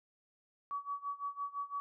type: tone with tremolo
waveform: sine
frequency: 1136 Hz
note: C#6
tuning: 42 cents sharp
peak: -34 dBFS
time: 0.71-1.8 s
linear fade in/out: 0 ms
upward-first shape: sine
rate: 5.9 Hz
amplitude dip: 90%
effects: none